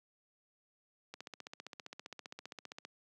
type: click train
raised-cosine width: 0.2 ms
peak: -28 dBFS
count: 27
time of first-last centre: 1.14-2.851 s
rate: 15.2 Hz
effects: high-pass 200 Hz 12 dB/octave